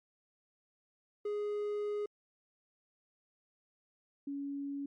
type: tone pair in turn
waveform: triangle / sine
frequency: 415.3 / 281 Hz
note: G#4 / C#4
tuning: 0 / +24 cents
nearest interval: perfect fifth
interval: 676 cents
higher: first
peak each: -31 / -36 dBFS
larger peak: first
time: 1.25-2.06 / 4.27-4.86 s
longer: first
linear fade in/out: 5 ms
effects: MP3 48 kbps